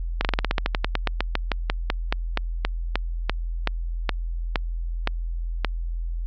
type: slowing click train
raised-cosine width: 0.3 ms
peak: -5 dBFS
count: 28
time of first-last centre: 0.21-5.647 s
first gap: 38 ms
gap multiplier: 1.11
effects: added 42 Hz sine -25 dBFS peak until 6.26 s + low-pass 5000 Hz 12 dB/octave